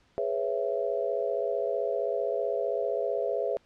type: chord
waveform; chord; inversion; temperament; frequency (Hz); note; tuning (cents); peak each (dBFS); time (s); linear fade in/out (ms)
sine; C# minor seventh; second; just; 415.8 / 498.9 / 554.4 / 665.2; G#4 / B4 / C#5 / E5; +2 / +17 / 0 / +16; -32; 0.18-3.57; 0
effects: pink hiss -65 dBFS RMS until 3.65 s + low-pass 5000 Hz 12 dB/octave